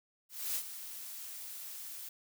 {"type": "noise with ADSR envelope", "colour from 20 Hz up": "blue", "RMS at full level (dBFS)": -34, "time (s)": [0.29, 2.09], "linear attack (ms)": 270, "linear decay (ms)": 63, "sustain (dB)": -11, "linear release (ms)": 5, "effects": []}